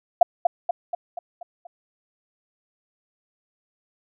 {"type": "tone with echo", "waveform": "sine", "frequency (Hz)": 697, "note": "F5", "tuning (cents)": -4, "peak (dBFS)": -8, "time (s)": [0.21, 0.23], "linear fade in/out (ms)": 5, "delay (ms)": 240, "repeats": 6, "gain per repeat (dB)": -5, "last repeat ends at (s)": 1.67, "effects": []}